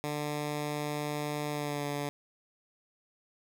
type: tone with pitch glide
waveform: 10% pulse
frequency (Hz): 148.3 to 144.58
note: D3 to D3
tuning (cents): +17 to -27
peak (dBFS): -24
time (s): 0.04-2.09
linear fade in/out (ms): 0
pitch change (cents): -44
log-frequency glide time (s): 1.51-1.84
effects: none